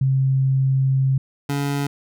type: tone pair in turn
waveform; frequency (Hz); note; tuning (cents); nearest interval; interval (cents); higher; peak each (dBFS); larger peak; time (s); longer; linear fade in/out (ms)
sine / 25% pulse; 133.6 / 141.75; C3 / C#3; +36 / +39; minor second; 103; second; -15 / -17; first; 0.01-1.18 / 1.49-1.87; first; 5
effects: none